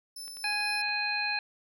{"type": "tone with tremolo", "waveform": "25% pulse", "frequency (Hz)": 5274, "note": "E8", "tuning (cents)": 0, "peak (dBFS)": -34, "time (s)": [0.16, 0.82], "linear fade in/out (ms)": 5, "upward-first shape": "sine", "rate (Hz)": 4.1, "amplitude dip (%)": 25}
{"type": "clicks", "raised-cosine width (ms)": 0.3, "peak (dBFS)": -35, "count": 5, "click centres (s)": [0.279, 0.37, 0.526, 0.61, 0.89]}
{"type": "harmonic tone", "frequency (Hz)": 830.6, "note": "G#5", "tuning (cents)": 0, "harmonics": [1, 2, 3, 5], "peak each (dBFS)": [-36, -34, -31, -34], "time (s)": [0.44, 1.39], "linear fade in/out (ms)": 2}
{"effects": []}